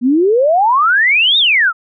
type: exponential two-way sweep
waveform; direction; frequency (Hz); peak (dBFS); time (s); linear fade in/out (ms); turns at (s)
sine; up then down; 233.1 to 3780 to 1265; -8; 0.01-1.73; 50; 1.38
effects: none